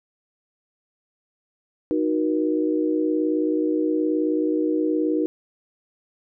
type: chord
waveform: sine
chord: D# minor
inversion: none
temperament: equal with one note detuned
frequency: 311.1 / 370 / 477.6 Hz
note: D#4 / F#4 / A#4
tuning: 0 / 0 / +42 cents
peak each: -21 / -26 / -26 dBFS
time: 1.91-5.26 s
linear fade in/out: 0 ms
effects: none